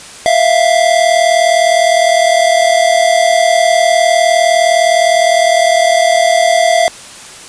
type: tone pair together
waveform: square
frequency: 656 / 695.7 Hz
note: E5 / F5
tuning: -9 / -7 cents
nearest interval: minor second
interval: 102 cents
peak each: -11 dBFS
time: 0.26-6.88 s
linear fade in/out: 0 ms
effects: white hiss -32 dBFS RMS until 7.48 s + resampled to 22050 Hz